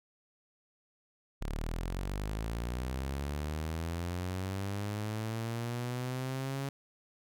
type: linear sweep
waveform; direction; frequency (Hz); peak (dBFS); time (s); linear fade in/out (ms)
sawtooth; up; 34.79 to 138.7; -30; 1.41-6.69; 0
effects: none